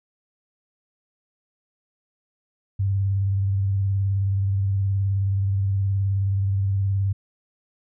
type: tone with vibrato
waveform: sine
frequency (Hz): 98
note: G2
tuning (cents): 0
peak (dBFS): -19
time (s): 2.79-7.13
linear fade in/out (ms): 10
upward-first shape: square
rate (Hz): 19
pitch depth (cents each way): 30
effects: none